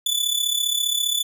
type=tone with amplitude modulation; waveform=sawtooth; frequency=3475 Hz; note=A7; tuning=22 cents flat; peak=-14 dBFS; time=0.06-1.23 s; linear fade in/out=5 ms; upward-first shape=sine; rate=35 Hz; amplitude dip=70%; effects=none